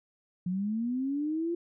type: linear sweep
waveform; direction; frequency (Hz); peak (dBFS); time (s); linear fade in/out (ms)
sine; up; 174.9 to 347.1; -28; 0.46-1.55; 5
effects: none